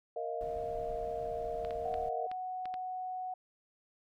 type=chord; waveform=sine; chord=Bb suspended fourth; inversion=none; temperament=equal with one note detuned; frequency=466.2 / 628.4 / 698.5 Hz; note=Bb4 / Eb5 / F5; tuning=0 / +17 / 0 cents; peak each=-39 dBFS; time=0.16-2.27 s; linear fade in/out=5 ms
type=noise; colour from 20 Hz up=brown; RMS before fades=-49 dBFS; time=0.41-2.09 s; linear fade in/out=0 ms
type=clicks; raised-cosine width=0.3 ms; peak=-30 dBFS; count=6; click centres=1.649 / 1.708 / 1.941 / 2.315 / 2.656 / 2.741 s
type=tone; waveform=sine; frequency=740 Hz; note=F#5; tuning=in tune; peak=-36 dBFS; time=1.85-3.34 s; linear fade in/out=5 ms
effects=none